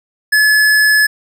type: tone with hard clipping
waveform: sine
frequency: 1713 Hz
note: A6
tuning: 47 cents flat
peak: -9 dBFS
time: 0.32-1.07 s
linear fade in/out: 10 ms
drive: 18 dB
effects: none